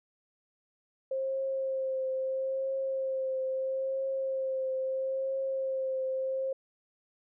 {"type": "tone with vibrato", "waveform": "sine", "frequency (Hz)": 530, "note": "C5", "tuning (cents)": 22, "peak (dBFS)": -29, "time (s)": [1.11, 6.53], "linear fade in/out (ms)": 5, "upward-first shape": "triangle", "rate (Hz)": 0.76, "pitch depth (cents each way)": 22, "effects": []}